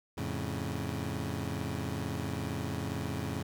20% pulse chord, F augmented, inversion none, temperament equal with one note detuned, 87.31 / 109.49 / 138.59 Hz, F2 / A2 / C#3, 0 / -8 / 0 cents, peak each -33 dBFS, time 0.17-3.43 s, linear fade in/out 10 ms, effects none

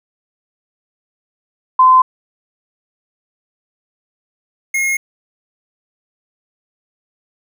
sine / square tone pair in turn, 1029 / 2152 Hz, C6 / C7, -29 / +48 cents, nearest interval octave + minor second, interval 1277 cents, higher second, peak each -5 / -15 dBFS, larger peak first, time 1.79-2.02 / 4.74-4.97 s, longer neither, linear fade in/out 5 ms, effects none

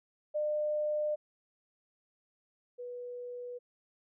sine tone pair in turn, 602 / 489.7 Hz, D5 / B4, +43 / -15 cents, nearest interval major third, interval 358 cents, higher first, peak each -29 / -39 dBFS, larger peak first, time 0.34-1.16 / 2.78-3.59 s, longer first, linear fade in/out 20 ms, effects none

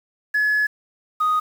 sine tone pair in turn, 1702 / 1245 Hz, G#6 / D#6, +42 / +1 cents, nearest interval perfect fourth, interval 541 cents, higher first, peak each -15 dBFS, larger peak neither, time 0.34-0.67 / 1.2-1.4 s, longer first, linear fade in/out 10 ms, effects tanh soft clip ceiling -13 dBFS + 7-bit

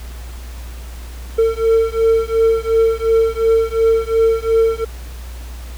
triangle beating tone pair, 450.3 / 453.1 Hz, A4 / A#4, +40 / -49 cents, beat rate 2.8 Hz, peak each -13 dBFS, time 1.38-4.85 s, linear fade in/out 10 ms, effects added 60 Hz sine -28 dBFS peak until 5.77 s + pink hiss -40 dBFS RMS until 5.77 s

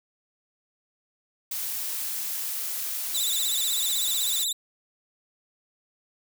blue noise, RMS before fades -31 dBFS, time 1.51-4.44 s, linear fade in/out 5 ms
20% pulse tone with vibrato, 3729 Hz, A#7, in tune, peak -19 dBFS, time 3.14-4.53 s, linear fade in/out 10 ms, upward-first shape sine, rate 16 Hz, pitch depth 120 cents each way
effects none

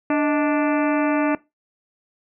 harmonic tone with a mistuned harmonic, 293.7 Hz, D4, in tune, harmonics 1 / 2 / 3 / 4 / 5 / 6 / 7 / 8 / 9, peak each -18 / -24 / -28 / -30 / -32 / -34 / -35 / -36 / -37 dBFS, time 0.1-1.35 s, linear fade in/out 2 ms, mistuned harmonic 2, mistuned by +100 cents, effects noise-tail reverb RT60 0.2 s tail -19 dB re dry

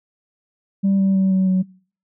sine tone with pitch steps, 195.7 / 193.34 / 191.01 / 188.71 / 186.43 Hz, G3 / G3 / G3 / F#3 / F#3, -3 / -24 / -45 / +34 / +13 cents, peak -12 dBFS, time 0.83-1.63 s, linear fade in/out 20 ms, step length 160 ms, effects noise-tail reverb RT60 0.5 s tail -26 dB re dry + tanh soft clip ceiling -12 dBFS

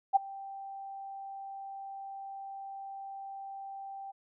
sine tone with ADSR envelope, 784 Hz, G5, in tune, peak -17 dBFS, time 0.13-4.12 s, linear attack 30 ms, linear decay 13 ms, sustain -23 dB, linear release 17 ms, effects none

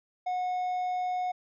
triangle tone, 729 Hz, F#5, 26 cents flat, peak -26 dBFS, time 0.26-1.32 s, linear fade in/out 10 ms, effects resampled to 16000 Hz

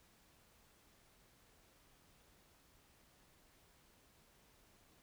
silence, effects pink hiss -69 dBFS RMS until 5.02 s

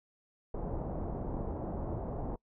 pink low-pass noise, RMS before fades -37 dBFS, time 0.54-2.36 s, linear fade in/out 5 ms, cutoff 810 Hz, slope 24 dB/octave, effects noise-tail reverb RT60 0.1 s tail -24 dB re dry

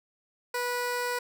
15% pulse tone, 489.5 Hz, B4, 15 cents flat, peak -22 dBFS, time 0.54-1.19 s, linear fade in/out 5 ms, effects none

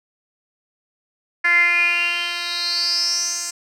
10% pulse tone with band-pass filter sweep, 346.7 Hz, F4, 13 cents flat, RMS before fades -20 dBFS, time 1.44-3.51 s, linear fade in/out 10 ms, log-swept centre 1900 to 7100 Hz, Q 9.8, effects none

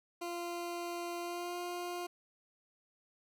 20% pulse tone with pitch glide, 346.1 to 352.6 Hz, F4 to F4, -16 to +17 cents, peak -33 dBFS, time 0.21-2.07 s, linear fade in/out 10 ms, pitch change +33 cents, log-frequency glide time 1.2-1.57 s, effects none

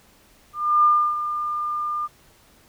sine tone with ADSR envelope, 1203 Hz, D6, 41 cents sharp, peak -12 dBFS, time 0.53-2.08 s, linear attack 310 ms, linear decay 310 ms, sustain -11 dB, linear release 31 ms, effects pink hiss -55 dBFS RMS until 2.68 s

